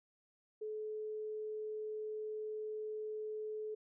sine tone, 429.8 Hz, A4, 41 cents flat, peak -39 dBFS, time 0.61-3.75 s, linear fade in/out 10 ms, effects none

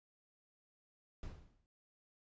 brown noise with exponential decay, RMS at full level -42 dBFS, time 1.23-1.66 s, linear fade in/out 1 ms, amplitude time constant 93 ms, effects resampled to 16000 Hz

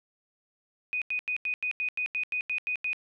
sine tone bursts, 2489 Hz, D#7, in tune, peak -27 dBFS, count 12, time 0.93-2.931 s, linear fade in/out 0 ms, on 87 ms, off 87 ms, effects none

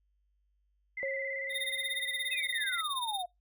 sine tone with vibrato, 2023 Hz, B6, 41 cents sharp, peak -35 dBFS, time 0.97-2.81 s, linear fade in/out 5 ms, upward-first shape square, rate 18 Hz, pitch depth 43 cents each way
sine tone with exponential decay, 542 Hz, C#5, 39 cents flat, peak -32 dBFS, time 1.03-2.97 s, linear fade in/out 0 ms, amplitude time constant 420 ms
square tone with tremolo, 3666 Hz, A#7, 30 cents flat, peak -32 dBFS, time 1.49-3.24 s, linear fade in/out 50 ms, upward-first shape sine, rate 17 Hz, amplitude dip 90%
sine exponential sweep, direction down, 2637 to 692 Hz, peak -34 dBFS, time 2.31-3.26 s, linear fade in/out 10 ms
effects noise-tail reverb RT60 0.2 s tail -25 dB re dry + added 50 Hz sine -70 dBFS peak until 3.4 s

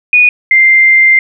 sine tone pair in turn, 2466 / 2093 Hz, D#7 / C7, -16 / 0 cents, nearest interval minor third, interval 284 cents, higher first, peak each -3 dBFS, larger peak neither, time 0.13-0.29 / 0.51-1.19 s, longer second, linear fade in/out 2 ms, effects none

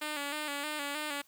5% pulse tone with vibrato, 293.7 Hz, D4, in tune, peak -23 dBFS, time 0.01-1.22 s, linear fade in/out 10 ms, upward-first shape square, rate 3.2 Hz, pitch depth 52 cents each way, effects white hiss -65 dBFS RMS until 1.27 s

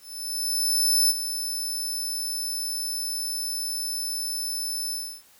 20% pulse tone with ADSR envelope, 5274 Hz, E8, in tune, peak -12 dBFS, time 0-5.23 s, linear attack 1100 ms, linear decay 26 ms, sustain -10 dB, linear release 310 ms, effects white hiss -56 dBFS RMS until 5.39 s

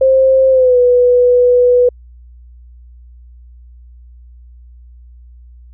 sine tone with pitch glide, 528 to 492.6 Hz, C5 to B4, +16 to -5 cents, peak -6 dBFS, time 0.01-1.89 s, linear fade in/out 5 ms, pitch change -121 cents, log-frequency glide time 0.5-0.78 s, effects added 60 Hz sine -36 dBFS peak until 5.73 s

